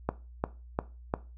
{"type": "click train", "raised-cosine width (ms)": 1, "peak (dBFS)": -13, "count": 4, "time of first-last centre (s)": [0.09, 1.139], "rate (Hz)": 2.86, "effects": ["noise-tail reverb RT60 0.3 s tail -17 dB re dry", "added 60 Hz sine -46 dBFS peak until 1.37 s"]}